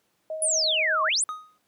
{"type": "tone with tremolo", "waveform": "sine", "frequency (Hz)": 630, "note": "D#5", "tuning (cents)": 21, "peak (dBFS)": -28, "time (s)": [0.3, 1.09], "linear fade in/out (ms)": 2, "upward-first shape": "sine", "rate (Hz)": 8.4, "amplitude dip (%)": 35}
{"type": "exponential two-way sweep", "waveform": "sine", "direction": "down then up", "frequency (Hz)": [10360, 1044, 10360], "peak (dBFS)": -21, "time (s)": [0.42, 1.24], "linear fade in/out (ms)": 2, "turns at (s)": 1.03}
{"type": "tone with exponential decay", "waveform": "triangle", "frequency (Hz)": 1249, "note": "D#6", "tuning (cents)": 6, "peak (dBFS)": -25, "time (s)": [1.29, 1.58], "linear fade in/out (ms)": 0, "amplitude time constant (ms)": 63}
{"effects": ["pink hiss -70 dBFS RMS until 1.67 s", "high-pass 150 Hz 12 dB/octave"]}